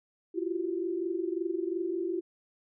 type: tone cluster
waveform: sine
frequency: 337.3 / 360.5 / 382.8 Hz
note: E4 / F#4 / G4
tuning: +40 / -45 / -41 cents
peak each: -32 / -35 / -35 dBFS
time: 0.34-2.21 s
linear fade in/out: 20 ms
effects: none